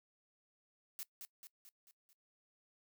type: noise with echo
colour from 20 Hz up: blue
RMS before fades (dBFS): -44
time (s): 0.99-1.03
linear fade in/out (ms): 0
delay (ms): 220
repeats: 5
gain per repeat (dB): -5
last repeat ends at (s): 2.13
effects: noise-tail reverb RT60 0.1 s tail -20 dB re dry